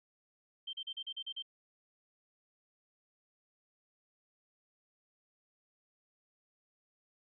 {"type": "tone bursts", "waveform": "sine", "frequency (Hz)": 3136, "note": "G7", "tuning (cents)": 0, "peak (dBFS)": -38, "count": 8, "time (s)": [0.67, 1.425], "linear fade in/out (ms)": 10, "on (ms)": 62, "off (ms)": 37, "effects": []}